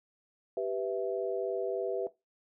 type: chord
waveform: sine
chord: E minor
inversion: first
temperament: equal with one note detuned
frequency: 390.6 / 493.9 / 659.3 Hz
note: G4 / B4 / E5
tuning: -6 / 0 / 0 cents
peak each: -34 dBFS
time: 0.57-2.07 s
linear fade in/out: 2 ms
effects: noise-tail reverb RT60 0.2 s tail -17 dB re dry